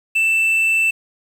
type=tone with quantisation; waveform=triangle; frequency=2658 Hz; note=E7; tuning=14 cents sharp; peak=-12 dBFS; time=0.15-0.91 s; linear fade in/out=10 ms; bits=7; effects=none